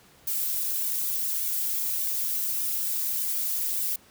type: noise with flanger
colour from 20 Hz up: violet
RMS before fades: -28 dBFS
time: 0.27-3.96 s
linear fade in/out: 5 ms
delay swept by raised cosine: 1.5 to 4.2 ms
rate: 1.7 Hz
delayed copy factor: -0.9
effects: pink hiss -56 dBFS RMS until 4.1 s + high-pass 60 Hz 12 dB/octave